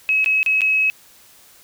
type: tone with dropouts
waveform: sine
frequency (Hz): 2564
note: E7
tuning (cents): -49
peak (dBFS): -14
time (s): 0.09-0.9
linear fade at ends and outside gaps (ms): 0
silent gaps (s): 0.244-0.26 / 0.43-0.462 / 0.608-0.617
effects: white hiss -49 dBFS RMS until 1.63 s